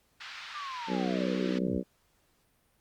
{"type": "band-pass noise", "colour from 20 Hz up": "pink", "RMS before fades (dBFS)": -44, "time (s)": [0.2, 1.59], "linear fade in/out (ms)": 10, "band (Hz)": [1200, 4500], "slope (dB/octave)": 24}
{"type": "linear sweep", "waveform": "sine", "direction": "down", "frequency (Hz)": [1213, 49], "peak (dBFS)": -37, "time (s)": [0.54, 1.79], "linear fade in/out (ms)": 20}
{"type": "harmonic tone", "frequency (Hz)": 62.7, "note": "B1", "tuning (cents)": 27, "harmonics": [3, 4, 5, 6, 7, 8, 9], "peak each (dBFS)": [-32, -34, -36, -38, -39, -40, -41], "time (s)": [0.87, 1.84], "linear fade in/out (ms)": 50}
{"effects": ["pink hiss -70 dBFS RMS until 2.8 s", "Opus 48 kbps"]}